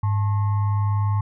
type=tone with frequency modulation; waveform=sine; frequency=102.2 Hz; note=G#2; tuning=27 cents flat; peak=-18 dBFS; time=0.03-1.21 s; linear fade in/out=5 ms; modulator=977 Hz; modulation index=0.34; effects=none